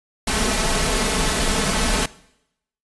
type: noise with comb filter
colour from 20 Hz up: pink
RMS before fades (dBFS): -20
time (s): 0.27-2.06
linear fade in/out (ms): 5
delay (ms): 4.6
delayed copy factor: +0.65
effects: noise-tail reverb RT60 0.8 s tail -20 dB re dry + resampled to 24000 Hz